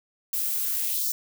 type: noise with high-pass filter sweep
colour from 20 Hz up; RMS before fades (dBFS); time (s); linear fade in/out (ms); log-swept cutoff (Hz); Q
violet; -27; 0.33-1.12; 2; 310 to 5900; 2
effects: none